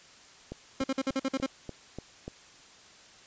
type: click train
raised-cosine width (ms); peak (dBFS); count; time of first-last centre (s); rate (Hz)
2; -24; 7; 0.52-2.28; 3.41
type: tone bursts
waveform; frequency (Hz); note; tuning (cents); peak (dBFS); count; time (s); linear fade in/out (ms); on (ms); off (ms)
30% pulse; 267.4; C4; +38; -24; 8; 0.8-1.463; 5; 40; 49
effects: white hiss -54 dBFS RMS until 3.26 s + resampled to 16000 Hz